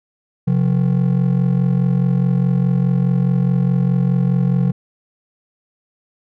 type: ring-modulated tone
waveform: triangle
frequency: 155.56 Hz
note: D#3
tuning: in tune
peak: -8 dBFS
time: 0.47-4.72 s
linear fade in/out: 10 ms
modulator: 22.4 Hz
effects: none